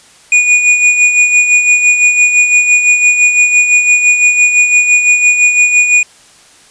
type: tone with tremolo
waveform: square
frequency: 2456 Hz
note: D#7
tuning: 23 cents flat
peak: -4 dBFS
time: 0.32-6.03 s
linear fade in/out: 2 ms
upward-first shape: sine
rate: 5.9 Hz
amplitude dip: 55%
effects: white hiss -42 dBFS RMS until 6.7 s + resampled to 22050 Hz